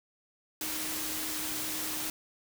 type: tone in noise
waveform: sine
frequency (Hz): 310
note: D#4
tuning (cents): -6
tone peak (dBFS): -43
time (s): 0.61-2.1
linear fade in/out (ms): 2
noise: white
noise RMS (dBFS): -35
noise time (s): 0.61-2.1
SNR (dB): -11
effects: none